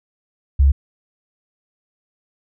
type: tone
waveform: sine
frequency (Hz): 69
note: C#2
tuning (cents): -7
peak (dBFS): -9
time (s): 0.59-0.72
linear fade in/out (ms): 10
effects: none